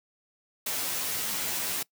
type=noise with comb filter; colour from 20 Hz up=white; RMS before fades=-31 dBFS; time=0.66-1.83 s; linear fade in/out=5 ms; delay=11 ms; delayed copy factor=+0.7; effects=noise-tail reverb RT60 0.1 s tail -23 dB re dry + high-pass 100 Hz 12 dB/octave